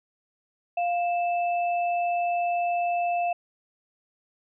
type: tone pair together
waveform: sine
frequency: 698.5 / 2637 Hz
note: F5 / E7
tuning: 0 / 0 cents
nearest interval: octave + major seventh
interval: 2300 cents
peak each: -23 / -35 dBFS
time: 0.77-3.33 s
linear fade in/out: 5 ms
effects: none